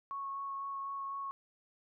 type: tone with vibrato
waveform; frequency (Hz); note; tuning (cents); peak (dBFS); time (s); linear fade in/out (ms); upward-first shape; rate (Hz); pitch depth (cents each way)
sine; 1102; C#6; -11; -37; 0.11-1.31; 0; sine; 4; 9
effects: none

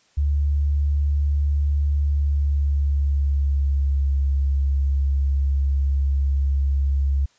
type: tone with pitch glide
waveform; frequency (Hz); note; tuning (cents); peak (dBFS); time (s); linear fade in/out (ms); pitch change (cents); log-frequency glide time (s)
sine; 72.1 to 69; D2 to C#2; -31 to -7; -17; 0.17-7.26; 10; -76; 2-4.12
effects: white hiss -60 dBFS RMS until 7.38 s + resampled to 16000 Hz

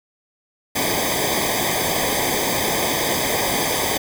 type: noise with comb filter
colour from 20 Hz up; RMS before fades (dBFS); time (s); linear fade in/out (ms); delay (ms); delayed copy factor
pink; -21; 0.75-3.98; 10; 0.72; -0.95
effects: none

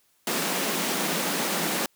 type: high-pass noise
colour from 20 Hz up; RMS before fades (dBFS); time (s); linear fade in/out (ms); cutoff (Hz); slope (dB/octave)
pink; -27; 0.27-1.86; 2; 160; 96
effects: white hiss -66 dBFS RMS until 1.95 s

